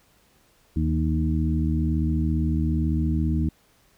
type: harmonic tone with a mistuned harmonic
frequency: 77.8 Hz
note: D#2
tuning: in tune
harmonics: 1 / 2 / 3 / 4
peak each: -23 / -26 / -28 / -29 dBFS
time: 0.76-3.49 s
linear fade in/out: 5 ms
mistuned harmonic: 2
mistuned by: +36 cents
effects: pink hiss -61 dBFS RMS until 3.97 s